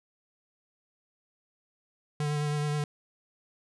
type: tone with vibrato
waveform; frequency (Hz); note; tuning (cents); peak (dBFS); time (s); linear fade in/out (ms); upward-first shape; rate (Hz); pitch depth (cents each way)
square; 148.2; D3; +16; -28; 2.2-2.84; 2; sine; 9.4; 19
effects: resampled to 24000 Hz